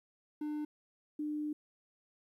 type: tone pair in turn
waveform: triangle / sine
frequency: 300 / 300 Hz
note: D4 / D4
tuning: +37 / +37 cents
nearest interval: unison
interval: 0 cents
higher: neither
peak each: -33 / -34 dBFS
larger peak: first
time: 0.41-0.65 / 1.19-1.53 s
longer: second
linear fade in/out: 5 ms
effects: 12-bit